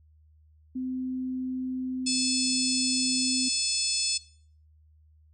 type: tone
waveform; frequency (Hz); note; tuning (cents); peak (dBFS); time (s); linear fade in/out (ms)
sine; 257; C4; -31; -29; 0.75-3.49; 10
type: harmonic tone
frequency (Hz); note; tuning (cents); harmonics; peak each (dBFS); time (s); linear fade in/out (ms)
868; A5; -24; 3 / 4 / 5 / 6 / 7 / 8 / 9 / 10; -37 / -38 / -33 / -30 / -41 / -34 / -36 / -33; 2.06-4.18; 10
effects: noise-tail reverb RT60 0.5 s tail -18 dB re dry + added 77 Hz sine -56 dBFS peak until 5.33 s